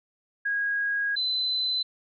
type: tone pair in turn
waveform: sine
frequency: 1643 / 4032 Hz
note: G#6 / B7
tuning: -19 / +35 cents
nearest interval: octave + major third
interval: 1554 cents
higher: second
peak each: -24 dBFS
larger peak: neither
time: 0.45-1.16 / 1.16-1.83 s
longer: first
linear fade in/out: 10 ms
effects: none